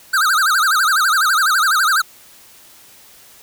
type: tone with vibrato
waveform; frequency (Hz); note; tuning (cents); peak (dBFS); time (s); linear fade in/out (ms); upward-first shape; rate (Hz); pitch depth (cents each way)
square; 1396.9; F6; 0; -13; 0.13-2.02; 10; sine; 12; 230
effects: white hiss -45 dBFS RMS until 3.42 s